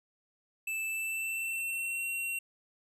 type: tone with pitch glide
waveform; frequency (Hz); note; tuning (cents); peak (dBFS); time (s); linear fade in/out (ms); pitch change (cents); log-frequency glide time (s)
square; 2637 to 2735; E7 to F7; 0 to -37; -33; 0.67-2.39; 5; +63; 0.86-2.09
effects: none